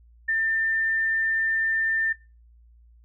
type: tone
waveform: sine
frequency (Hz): 1794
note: A6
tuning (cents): +33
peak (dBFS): -21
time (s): 0.28-2.13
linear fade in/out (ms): 10
effects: noise-tail reverb RT60 0.3 s tail -22 dB re dry + added 58 Hz sine -51 dBFS peak until 3.04 s